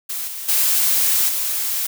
blue noise with level steps, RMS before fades -26 / -30 / -17 / -22 dBFS, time 0.09-1.87 s, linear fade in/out 10 ms, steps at 0.27 / 0.48 / 1.28 s, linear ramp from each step 10 ms, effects none

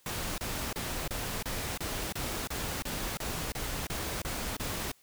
pink noise bursts, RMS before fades -35 dBFS, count 14, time 0.06-4.917 s, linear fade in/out 2 ms, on 320 ms, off 29 ms, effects white hiss -64 dBFS RMS until 5.02 s

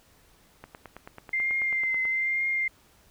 click train, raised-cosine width 0.5 ms, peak -26 dBFS, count 14, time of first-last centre 0.64-2.053 s, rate 9.2 Hz
sine tone with vibrato, 2092 Hz, C7, 1 cent flat, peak -24 dBFS, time 1.33-2.68 s, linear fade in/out 5 ms, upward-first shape triangle, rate 1.1 Hz, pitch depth 31 cents each way
effects pink hiss -60 dBFS RMS until 3.1 s

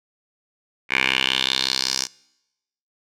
10% pulse tone with band-pass filter sweep, 65.41 Hz, C2, in tune, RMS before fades -22 dBFS, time 0.89-2.08 s, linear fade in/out 50 ms, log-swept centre 2200 to 5800 Hz, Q 4, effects noise-tail reverb RT60 0.9 s tail -25 dB re dry

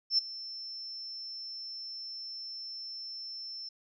sine tone with ADSR envelope, 5340 Hz, E8, 22 cents sharp, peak -21 dBFS, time 0.1-3.69 s, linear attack 82 ms, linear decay 13 ms, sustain -18 dB, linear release 6 ms, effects none

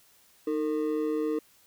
triangle ring-modulated tone, 382.1 Hz, G4, 44 cents flat, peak -21 dBFS, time 0.47-1.39 s, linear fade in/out 5 ms, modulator 71.7 Hz, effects white hiss -61 dBFS RMS until 1.66 s

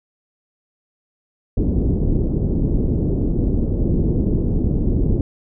pink low-pass noise, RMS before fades -18 dBFS, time 1.57-5.21 s, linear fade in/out 2 ms, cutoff 380 Hz, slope 24 dB/octave, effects none

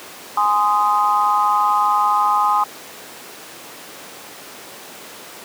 sine chord, Ab major, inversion none, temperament just, 830.6 / 1038.3 / 1245.9 Hz, Ab5 / C6 / Eb6, 0 / -14 / +2 cents, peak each -18 dBFS, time 0.37-2.64 s, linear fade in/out 5 ms, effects pink hiss -36 dBFS RMS until 5.44 s + high-pass 300 Hz 12 dB/octave

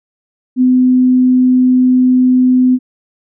sine tone, 253.7 Hz, B3, 47 cents sharp, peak -6 dBFS, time 0.56-2.79 s, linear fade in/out 50 ms, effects none

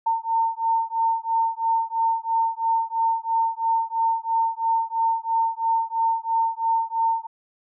sine beating tone pair, 906 / 909 Hz, A#5 / A#5, -50 / -44 cents, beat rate 3 Hz, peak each -23 dBFS, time 0.06-7.27 s, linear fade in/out 10 ms, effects none

